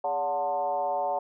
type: tone with frequency modulation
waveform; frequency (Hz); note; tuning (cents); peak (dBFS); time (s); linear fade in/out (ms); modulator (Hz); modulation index
sine; 731; F#5; -21; -25; 0.04-1.19; 5; 161; 1.2
effects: none